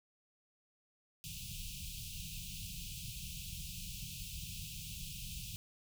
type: band-stop noise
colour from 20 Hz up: pink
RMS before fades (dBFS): -45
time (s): 1.24-5.56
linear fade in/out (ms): 0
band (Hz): 190 to 2500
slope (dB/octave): 96
effects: none